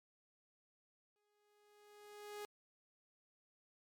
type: tone with exponential growth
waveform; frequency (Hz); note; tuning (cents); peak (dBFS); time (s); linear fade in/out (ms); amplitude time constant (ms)
sawtooth; 415.3; G#4; 0; -40; 1.16-2.45; 0; 280
effects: MP3 96 kbps